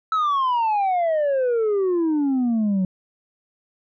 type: exponential sweep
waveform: sine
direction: down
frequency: 1318.5 to 182.8 Hz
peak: -15 dBFS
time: 0.12-2.85 s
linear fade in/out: 2 ms
effects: tanh soft clip ceiling -17 dBFS